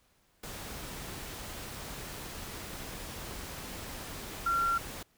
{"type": "tone in noise", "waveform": "sine", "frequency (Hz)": 1371, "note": "F6", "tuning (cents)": -32, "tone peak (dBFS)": -26, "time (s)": [4.46, 4.78], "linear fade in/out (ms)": 5, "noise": "pink", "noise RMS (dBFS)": -42, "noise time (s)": [0.43, 5.03], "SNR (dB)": 13, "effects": ["pink hiss -69 dBFS RMS until 5.17 s"]}